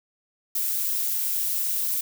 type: noise with amplitude modulation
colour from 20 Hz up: violet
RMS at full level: -24 dBFS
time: 0.55-2.01 s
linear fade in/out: 5 ms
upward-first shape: sine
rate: 186 Hz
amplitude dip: 40%
effects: none